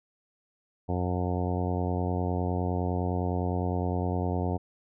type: harmonic tone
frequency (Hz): 89.8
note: F2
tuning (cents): +49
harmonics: 1 / 2 / 3 / 4 / 5 / 6 / 7 / 8 / 9 / 10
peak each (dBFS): -29 / -33 / -35 / -37 / -37 / -40 / -42 / -37 / -43 / -42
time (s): 0.88-4.58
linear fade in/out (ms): 20
effects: none